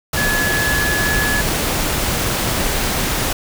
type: tone in noise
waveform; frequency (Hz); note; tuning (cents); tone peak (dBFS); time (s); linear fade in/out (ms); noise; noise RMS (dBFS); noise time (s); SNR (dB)
sine; 1700; G#6; +40; -18; 0.17-1.41; 5; pink; -19; 0.13-3.33; -2
effects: none